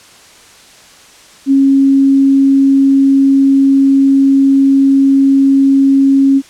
sine tone, 272.9 Hz, C#4, 27 cents flat, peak -5 dBFS, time 1.46-6.42 s, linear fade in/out 50 ms, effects white hiss -40 dBFS RMS until 6.49 s + low-pass 8000 Hz 12 dB/octave

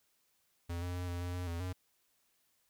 square tone with pitch steps, 85.9 / 88.8 / 89.5 / 87.6 / 88.7 / 89.6 / 84.8 / 91.4 Hz, F2 / F2 / F2 / F2 / F2 / F2 / E2 / F#2, -28 / +29 / +43 / +6 / +27 / +45 / +50 / -21 cents, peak -37 dBFS, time 0.69-1.73 s, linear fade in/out 10 ms, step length 130 ms, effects white hiss -75 dBFS RMS until 2.69 s

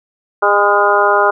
harmonic tone with a mistuned harmonic, 203.5 Hz, G#3, 35 cents flat, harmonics 2 / 3 / 4 / 5 / 6 / 7, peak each -16 / -16 / -16 / -16 / -16 / -16 dBFS, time 0.42-1.31 s, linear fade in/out 10 ms, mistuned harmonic 6, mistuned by +30 cents, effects none

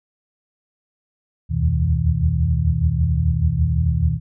sine tone cluster, 73.4 / 80 / 85.1 / 121.3 / 159.1 Hz, D2 / D#2 / F2 / B2 / D#3, 0 / +49 / -44 / -31 / +39 cents, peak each -22 dBFS, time 1.49-4.2 s, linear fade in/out 50 ms, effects none

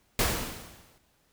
pink noise with exponential decay, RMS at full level -23 dBFS, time 0.19-0.98 s, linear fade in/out 2 ms, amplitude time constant 170 ms, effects pink hiss -68 dBFS RMS until 1.32 s

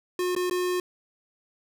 square tone with dropouts, 360 Hz, F#4, 47 cents flat, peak -25 dBFS, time 0.19-0.8 s, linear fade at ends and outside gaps 2 ms, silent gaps 0.351-0.363 / 0.498-0.51 s, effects none

